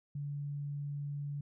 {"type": "tone", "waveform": "sine", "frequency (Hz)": 143.8, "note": "D3", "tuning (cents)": -36, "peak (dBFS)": -36, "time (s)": [0.15, 1.41], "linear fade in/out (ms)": 5, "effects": []}